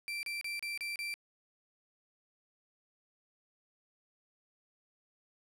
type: tone bursts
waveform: 35% pulse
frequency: 2349 Hz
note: D7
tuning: in tune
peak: -34 dBFS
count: 6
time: 0.08-1.14 s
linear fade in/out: 0 ms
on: 150 ms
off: 32 ms
effects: low-pass 12000 Hz 12 dB/octave + 11-bit